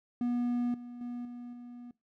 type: tone with level steps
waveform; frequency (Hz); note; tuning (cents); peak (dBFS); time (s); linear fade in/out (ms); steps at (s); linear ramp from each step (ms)
triangle; 242.4; B3; -32; -26 / -40 / -34 / -39 / -42; 0.21-1.91; 2; 0.74 / 1.01 / 1.25 / 1.53; 2
effects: noise-tail reverb RT60 0.2 s tail -20 dB re dry